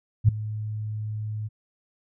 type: tone with ADSR envelope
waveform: sine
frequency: 107.3 Hz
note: A2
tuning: 43 cents flat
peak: -10 dBFS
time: 0.24-1.49 s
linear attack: 45 ms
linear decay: 6 ms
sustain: -18 dB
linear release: 26 ms
effects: none